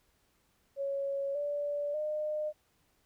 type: tone with pitch steps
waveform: sine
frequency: 554.4 / 580.6 / 608.1 Hz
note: C#5 / D5 / D#5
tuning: 0 / -20 / -40 cents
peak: -31 dBFS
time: 0.76-2.53 s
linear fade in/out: 50 ms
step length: 590 ms
effects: pink hiss -72 dBFS RMS until 3.05 s